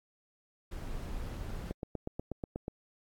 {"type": "noise", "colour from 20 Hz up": "brown", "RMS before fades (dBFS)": -39, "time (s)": [0.71, 1.72], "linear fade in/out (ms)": 10}
{"type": "click train", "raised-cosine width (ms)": 2, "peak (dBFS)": -23, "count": 9, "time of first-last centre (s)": [1.71, 2.681], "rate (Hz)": 8.24}
{"effects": ["AAC 64 kbps"]}